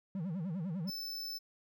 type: tone with vibrato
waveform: triangle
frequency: 175.4 Hz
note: F3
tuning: 8 cents sharp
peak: -33 dBFS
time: 0.15-0.9 s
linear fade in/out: 2 ms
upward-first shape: sine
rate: 10 Hz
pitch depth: 230 cents each way
type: tone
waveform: square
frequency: 5274 Hz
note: E8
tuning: in tune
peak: -39 dBFS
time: 0.87-1.39 s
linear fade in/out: 20 ms
effects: none